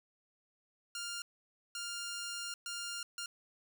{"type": "tone bursts at uneven times", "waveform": "10% pulse", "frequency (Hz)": 1401, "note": "F6", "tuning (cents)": 5, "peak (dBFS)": -31, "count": 4, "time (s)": [[0.95, 1.22], [1.75, 2.54], [2.66, 3.03], [3.18, 3.26]], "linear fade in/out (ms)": 2, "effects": []}